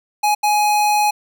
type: tone bursts at uneven times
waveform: square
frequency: 837 Hz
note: G#5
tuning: 13 cents sharp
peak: -14 dBFS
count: 2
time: 0.23-0.35 / 0.43-1.11 s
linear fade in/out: 10 ms
effects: none